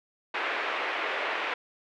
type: band-pass noise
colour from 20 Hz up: white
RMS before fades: -31 dBFS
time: 0.34-1.54 s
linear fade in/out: 5 ms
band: 380 to 2500 Hz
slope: 24 dB/octave
effects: none